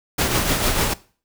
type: noise with tremolo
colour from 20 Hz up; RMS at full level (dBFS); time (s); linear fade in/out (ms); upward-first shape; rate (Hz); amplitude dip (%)
pink; -18; 0.18-0.94; 10; triangle; 6.7; 50
effects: noise-tail reverb RT60 0.4 s tail -19 dB re dry